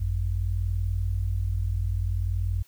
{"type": "tone pair together", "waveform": "sine", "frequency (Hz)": [51.86, 92.4], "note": ["G#1", "F#2"], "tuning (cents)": [-2, -2], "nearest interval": "minor seventh", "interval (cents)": 1000, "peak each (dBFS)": [-27, -26], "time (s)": [0, 2.63], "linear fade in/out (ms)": 10, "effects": ["white hiss -60 dBFS RMS until 2.67 s"]}